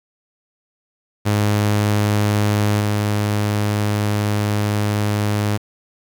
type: tone with level steps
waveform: sawtooth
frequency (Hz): 104.2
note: G#2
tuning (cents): +6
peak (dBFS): -11 / -13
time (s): 1.25-5.58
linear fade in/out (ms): 20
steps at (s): 2.8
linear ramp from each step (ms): 10
effects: 8-bit